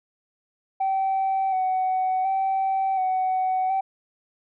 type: tone with vibrato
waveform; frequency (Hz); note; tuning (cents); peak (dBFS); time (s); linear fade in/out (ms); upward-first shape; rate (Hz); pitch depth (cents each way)
sine; 760; F#5; +46; -19; 0.8-3.81; 10; square; 0.69; 25
effects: tanh soft clip ceiling -18 dBFS